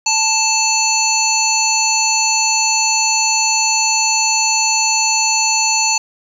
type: harmonic tone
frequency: 880 Hz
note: A5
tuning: in tune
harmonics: 1 / 3 / 5 / 7 / 8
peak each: -19 / -19 / -19 / -19 / -19 dBFS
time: 0.06-5.98 s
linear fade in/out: 5 ms
effects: 7-bit